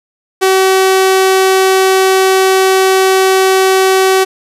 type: tone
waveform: sawtooth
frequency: 380 Hz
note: F#4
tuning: 46 cents sharp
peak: -3 dBFS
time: 0.41-4.25 s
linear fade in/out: 20 ms
effects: resampled to 32000 Hz + 7-bit